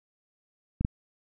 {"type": "clicks", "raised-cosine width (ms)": 5, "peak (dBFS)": [-16, -13], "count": 2, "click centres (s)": [0.81, 0.849], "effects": []}